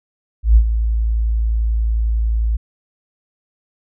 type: tone with ADSR envelope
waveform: sine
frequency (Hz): 55.6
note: A1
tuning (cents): +19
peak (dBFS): -4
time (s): 0.43-2.57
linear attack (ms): 130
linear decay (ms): 72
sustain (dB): -10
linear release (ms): 11
effects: none